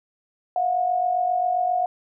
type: tone pair together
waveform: sine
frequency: 676.5 / 724 Hz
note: E5 / F#5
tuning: +45 / -38 cents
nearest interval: minor second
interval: 117 cents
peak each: -27 / -20 dBFS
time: 0.56-1.86 s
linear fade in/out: 2 ms
effects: none